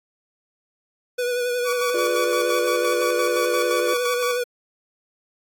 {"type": "tone with vibrato", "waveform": "square", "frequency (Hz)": 490.2, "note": "B4", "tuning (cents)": -13, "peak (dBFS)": -22, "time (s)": [1.18, 4.44], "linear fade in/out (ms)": 10, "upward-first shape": "triangle", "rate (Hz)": 11, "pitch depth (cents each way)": 35}
{"type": "tone with tremolo", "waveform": "sawtooth", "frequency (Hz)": 1140, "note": "C#6", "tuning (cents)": 48, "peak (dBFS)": -20, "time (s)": [1.64, 4.4], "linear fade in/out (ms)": 50, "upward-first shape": "square", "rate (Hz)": 5.8, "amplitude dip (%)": 60}
{"type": "chord", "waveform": "triangle", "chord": "D diminished", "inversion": "first", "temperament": "just", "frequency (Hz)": [352.4, 422.9, 587.3], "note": ["F4", "Ab4", "D5"], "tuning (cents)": [16, 31, 0], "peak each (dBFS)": [-24, -28, -26], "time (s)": [1.94, 3.94], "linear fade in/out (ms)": 5}
{"effects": ["AAC 64 kbps"]}